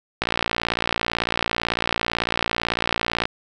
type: click train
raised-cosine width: 0.3 ms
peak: -4 dBFS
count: 177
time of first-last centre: 0.22-3.254 s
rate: 58 Hz
effects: none